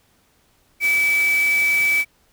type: tone in noise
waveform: sine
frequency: 2300 Hz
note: D7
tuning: 37 cents flat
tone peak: -15 dBFS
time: 0.8-2.05 s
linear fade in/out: 50 ms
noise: white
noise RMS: -31 dBFS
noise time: 0.8-2.05 s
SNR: +13 dB
effects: pink hiss -60 dBFS RMS until 2.32 s